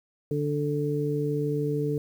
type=harmonic tone; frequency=146.83 Hz; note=D3; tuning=in tune; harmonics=1 / 2 / 3; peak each=-28 / -31 / -28 dBFS; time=0.31-1.98 s; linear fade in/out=2 ms; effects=9-bit